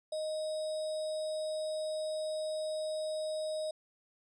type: tone with sample-and-hold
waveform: sine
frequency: 622.3 Hz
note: D#5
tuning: in tune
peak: -33 dBFS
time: 0.12-3.71 s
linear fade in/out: 5 ms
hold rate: 4410 Hz
effects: resampled to 22050 Hz